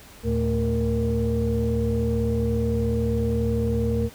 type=tone cluster; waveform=sine; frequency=75.4 / 113.1 / 223.1 / 467.4 Hz; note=D2 / A2 / A3 / A#4; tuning=+46 / +48 / +24 / +5 cents; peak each=-25 dBFS; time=0.23-4.1 s; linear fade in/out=50 ms; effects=tanh soft clip ceiling -14 dBFS + pink hiss -47 dBFS RMS until 4.14 s